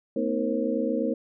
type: tone cluster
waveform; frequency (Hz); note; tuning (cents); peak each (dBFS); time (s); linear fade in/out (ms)
sine; 225.8 / 253.9 / 314.2 / 468.6 / 537; A3 / B3 / D#4 / A#4 / C5; +45 / +48 / +17 / +9 / +45; -30; 0.16-1.14; 5
effects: none